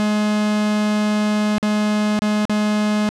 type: tone with dropouts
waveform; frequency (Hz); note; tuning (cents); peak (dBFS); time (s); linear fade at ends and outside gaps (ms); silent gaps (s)
45% pulse; 210.8; G#3; +26; -16; 0-3.09; 0; 1.582-1.628 / 2.191-2.22 / 2.453-2.496
effects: low-pass 7000 Hz 12 dB/octave